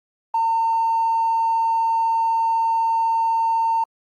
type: tone with tanh clipping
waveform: triangle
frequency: 908 Hz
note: A#5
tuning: 46 cents flat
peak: -16 dBFS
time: 0.34-3.84 s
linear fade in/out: 5 ms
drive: 1 dB
effects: Opus 32 kbps